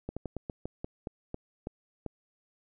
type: slowing click train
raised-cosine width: 2 ms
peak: -22 dBFS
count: 11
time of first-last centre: 0.09-2.063 s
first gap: 76 ms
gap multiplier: 1.2
effects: none